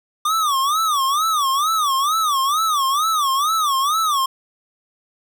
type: tone with vibrato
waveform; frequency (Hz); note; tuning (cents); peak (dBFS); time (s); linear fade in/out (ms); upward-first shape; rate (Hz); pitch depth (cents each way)
square; 1183; D6; +12; -17; 0.25-4.26; 5; sine; 2.2; 190
effects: none